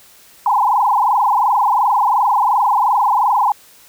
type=tone with frequency modulation; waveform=sine; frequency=916 Hz; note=A#5; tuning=31 cents flat; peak=-11 dBFS; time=0.46-3.52 s; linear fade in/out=2 ms; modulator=22.8 Hz; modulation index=5.1; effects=white hiss -46 dBFS RMS until 3.88 s